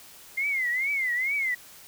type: tone with vibrato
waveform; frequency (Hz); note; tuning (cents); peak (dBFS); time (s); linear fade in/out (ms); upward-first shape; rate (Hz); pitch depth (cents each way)
sine; 2090; C7; -2; -24; 0.37-1.55; 10; triangle; 2.3; 180
effects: white hiss -49 dBFS RMS until 1.87 s